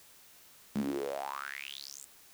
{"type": "tone with high-pass filter sweep", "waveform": "sawtooth", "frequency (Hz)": 69.3, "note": "C#2", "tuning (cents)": 0, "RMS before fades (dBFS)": -38, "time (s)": [0.75, 2.05], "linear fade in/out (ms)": 5, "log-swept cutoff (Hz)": [190, 8300], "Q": 8.3, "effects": ["white hiss -58 dBFS RMS until 2.33 s"]}